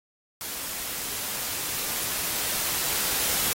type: noise with level ramp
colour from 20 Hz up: white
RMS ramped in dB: -34 to -25 dBFS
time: 0.41-3.53 s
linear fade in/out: 0 ms
effects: AAC 48 kbps